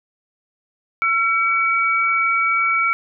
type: tone pair together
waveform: sine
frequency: 1350.9 / 2272 Hz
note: E6 / C#7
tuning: +42 / +42 cents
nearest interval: major sixth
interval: 900 cents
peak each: -18 dBFS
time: 1.02-2.93 s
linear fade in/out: 0 ms
effects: none